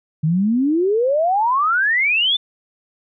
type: exponential sweep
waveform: sine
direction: up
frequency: 149.5 to 3583 Hz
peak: -14 dBFS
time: 0.23-2.37 s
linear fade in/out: 10 ms
effects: none